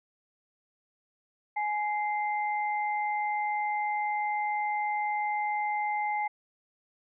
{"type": "tone pair together", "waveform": "sine", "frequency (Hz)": [839, 2086], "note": ["G#5", "C7"], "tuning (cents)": [17, -6], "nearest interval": "octave + major third", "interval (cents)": 1577, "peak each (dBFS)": [-28, -34], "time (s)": [1.56, 6.28], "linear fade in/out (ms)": 10, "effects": []}